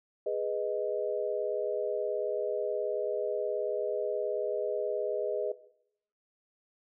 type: chord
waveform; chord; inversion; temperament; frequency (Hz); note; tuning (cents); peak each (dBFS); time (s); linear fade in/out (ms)
sine; G# minor; none; equal; 415.3 / 493.9 / 622.3; G#4 / B4 / D#5; 0 / 0 / 0; -33; 0.26-5.52; 5
effects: noise-tail reverb RT60 0.7 s tail -17 dB re dry